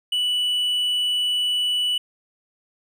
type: tone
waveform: triangle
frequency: 2960 Hz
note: F#7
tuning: in tune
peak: -18 dBFS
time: 0.12-1.98 s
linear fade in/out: 5 ms
effects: none